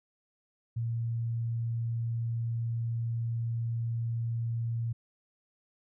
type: tone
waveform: sine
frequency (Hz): 115.9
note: A#2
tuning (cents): -10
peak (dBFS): -29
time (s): 0.76-4.93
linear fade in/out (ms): 10
effects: none